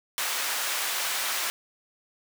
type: high-pass noise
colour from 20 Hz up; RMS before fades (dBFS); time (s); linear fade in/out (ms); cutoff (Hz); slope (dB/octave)
pink; -29; 0.18-1.5; 0; 1100; 12
effects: none